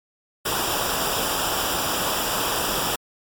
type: noise with comb filter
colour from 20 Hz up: pink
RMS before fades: -24 dBFS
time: 0.45-2.96 s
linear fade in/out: 10 ms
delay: 0.47 ms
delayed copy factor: -0.75
effects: MP3 96 kbps